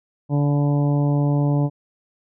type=harmonic tone with a mistuned harmonic; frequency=144.4 Hz; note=D3; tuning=29 cents flat; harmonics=1 / 2 / 3 / 4 / 5 / 6 / 7; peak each=-17 / -23 / -32 / -30 / -35 / -35 / -40 dBFS; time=0.29-1.7 s; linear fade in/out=50 ms; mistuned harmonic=7; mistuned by=-22 cents; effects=none